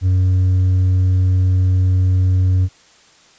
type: tone with hard clipping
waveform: triangle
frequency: 92.5 Hz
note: F#2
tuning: in tune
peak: -10 dBFS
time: 0.01-2.69 s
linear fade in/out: 50 ms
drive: 1 dB
effects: white hiss -49 dBFS RMS until 3.38 s + resampled to 16000 Hz